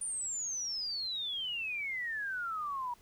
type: exponential sweep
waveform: sine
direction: down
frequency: 9397 to 949 Hz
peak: -34 dBFS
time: 0.01-2.94 s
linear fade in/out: 5 ms
effects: pink hiss -63 dBFS RMS until 3.01 s